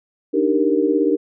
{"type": "chord", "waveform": "sine", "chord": "Eb major seventh", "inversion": "third", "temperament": "equal", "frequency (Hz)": [293.7, 311.1, 392, 466.2], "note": ["D4", "Eb4", "G4", "Bb4"], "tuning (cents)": [0, 0, 0, 0], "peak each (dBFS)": -20, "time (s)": [0.33, 1.17], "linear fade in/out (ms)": 20, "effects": []}